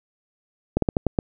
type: slowing click train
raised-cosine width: 2 ms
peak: -6 dBFS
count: 6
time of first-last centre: 0.77-1.188 s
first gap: 53 ms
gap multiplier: 1.23
effects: none